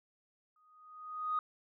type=tone with exponential growth; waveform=sine; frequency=1244.5 Hz; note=D#6; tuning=in tune; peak=-28 dBFS; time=0.56-1.39 s; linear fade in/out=2 ms; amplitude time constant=180 ms; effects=tanh soft clip ceiling -24 dBFS